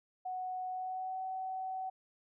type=tone with pitch glide; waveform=sine; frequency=740 to 754.7 Hz; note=F#5 to F#5; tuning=0 to +34 cents; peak=-36 dBFS; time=0.25-1.9 s; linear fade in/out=10 ms; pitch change=+34 cents; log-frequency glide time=0.7-1.21 s; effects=none